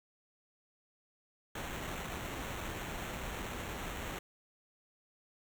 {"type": "noise with sample-and-hold", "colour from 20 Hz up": "pink", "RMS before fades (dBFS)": -41, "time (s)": [1.55, 4.19], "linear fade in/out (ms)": 5, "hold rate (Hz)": 4900, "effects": []}